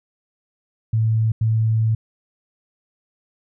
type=tone bursts at uneven times; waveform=sine; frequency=111.2 Hz; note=A2; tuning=19 cents sharp; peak=-15 dBFS; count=2; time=0.93-1.32 / 1.41-1.95 s; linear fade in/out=5 ms; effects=none